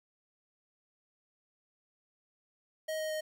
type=tone with pitch steps; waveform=square; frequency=629 / 625 / 621.1 Hz; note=D#5 / D#5 / D#5; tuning=+19 / +8 / -3 cents; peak=-34 dBFS; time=2.88-3.21 s; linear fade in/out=10 ms; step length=110 ms; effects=11-bit